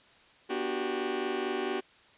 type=chord; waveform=sawtooth; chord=G major seventh; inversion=first; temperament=just; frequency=245 / 294 / 367.5 / 392 Hz; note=B3 / D4 / F#4 / G4; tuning=-14 / +2 / -12 / 0 cents; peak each=-35 / -35 / -29 / -30 dBFS; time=0.49-1.81 s; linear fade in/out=20 ms; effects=white hiss -59 dBFS RMS until 2.17 s + resampled to 8000 Hz